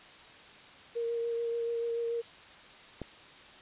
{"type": "tone with vibrato", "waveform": "sine", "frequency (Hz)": 466.2, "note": "A#4", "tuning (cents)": 0, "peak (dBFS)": -30, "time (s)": [0.95, 2.22], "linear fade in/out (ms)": 20, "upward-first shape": "sine", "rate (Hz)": 6.9, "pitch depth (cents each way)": 14}
{"type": "click", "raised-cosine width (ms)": 2, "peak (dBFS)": -24, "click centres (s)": 3.017}
{"effects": ["white hiss -52 dBFS RMS until 3.61 s", "resampled to 8000 Hz"]}